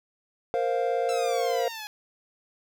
triangle chord, Bb suspended second, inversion none, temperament just, 466.2 / 524.4 / 699.2 Hz, Bb4 / C5 / F5, 0 / +4 / +2 cents, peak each -26 dBFS, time 0.54-1.68 s, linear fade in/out 0 ms
10% pulse exponential sweep, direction down, 1345 to 830.6 Hz, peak -27 dBFS, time 1.09-1.87 s, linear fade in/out 0 ms
effects none

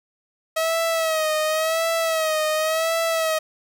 sawtooth tone with vibrato, 639 Hz, D#5, 46 cents sharp, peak -16 dBFS, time 0.56-3.39 s, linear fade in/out 10 ms, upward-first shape sine, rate 0.92 Hz, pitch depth 58 cents each way, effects none

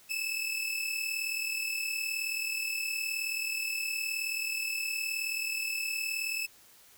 sawtooth tone pair together, 2598 / 2637 Hz, E7 / E7, -26 / 0 cents, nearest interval unison, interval 26 cents, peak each -31 / -31 dBFS, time 0.09-6.47 s, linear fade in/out 20 ms, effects white hiss -58 dBFS RMS until 6.97 s

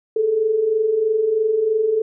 sine tone pair together, 417 / 440.1 Hz, G#4 / A4, +7 / 0 cents, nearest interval minor second, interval 93 cents, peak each -24 / -16 dBFS, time 0.16-2.02 s, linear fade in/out 5 ms, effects none

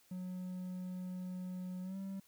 triangle tone with pitch glide, 182.8 to 193.67 Hz, F#3 to G3, -21 to -21 cents, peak -38 dBFS, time 0.11-2.2 s, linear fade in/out 5 ms, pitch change +100 cents, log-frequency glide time 1.82-1.97 s, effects white hiss -68 dBFS RMS until 2.27 s

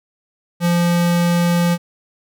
square tone, 173 Hz, F3, 16 cents flat, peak -14 dBFS, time 0.6-1.78 s, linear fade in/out 50 ms, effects none

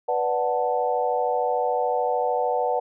sine chord, B minor seventh, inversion none, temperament equal, 493.9 / 587.3 / 740 / 880 Hz, B4 / D5 / F#5 / A5, 0 / 0 / 0 / 0 cents, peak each -25 / -28 / -25 / -28 dBFS, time 0.08-2.8 s, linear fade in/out 10 ms, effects none

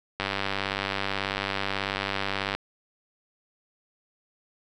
click train, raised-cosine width 0.3 ms, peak -11 dBFS, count 232, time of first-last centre 0.2-2.55 s, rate 98.3 Hz, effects none

